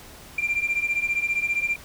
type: beating tone pair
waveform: sine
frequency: 2366 / 2381 Hz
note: D7 / D7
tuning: +12 / +23 cents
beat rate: 15 Hz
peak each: -25 / -23 dBFS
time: 0.38-1.76 s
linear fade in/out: 5 ms
effects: tanh soft clip ceiling -17 dBFS + pink hiss -45 dBFS RMS until 1.84 s